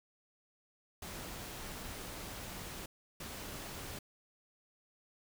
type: noise bursts at uneven times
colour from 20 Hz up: pink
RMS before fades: -45 dBFS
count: 2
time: 1.02-2.86 / 3.2-3.99 s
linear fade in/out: 5 ms
effects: none